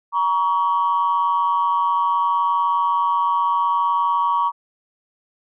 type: tone pair together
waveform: sine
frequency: 947.7 / 1127 Hz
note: A#5 / C#6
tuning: +28 / +28 cents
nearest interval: minor third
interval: 300 cents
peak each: -18 dBFS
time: 0.12-4.52 s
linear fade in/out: 50 ms
effects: tanh soft clip ceiling -10 dBFS